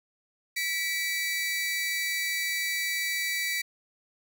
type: tone pair together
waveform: sawtooth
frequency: 1960.9 / 2300 Hz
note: B6 / D7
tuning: -13 / -37 cents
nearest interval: minor third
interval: 276 cents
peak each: -27 dBFS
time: 0.56-3.62 s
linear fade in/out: 10 ms
effects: none